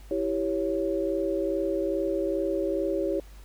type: chord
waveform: sine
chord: C# diminished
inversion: first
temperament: equal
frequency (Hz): 329.6 / 392 / 554.4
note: E4 / G4 / C#5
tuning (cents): 0 / 0 / 0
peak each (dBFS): -29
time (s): 0.11-3.2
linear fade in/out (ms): 2
effects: added 50 Hz sine -44 dBFS peak until 3.44 s + pink hiss -56 dBFS RMS until 3.44 s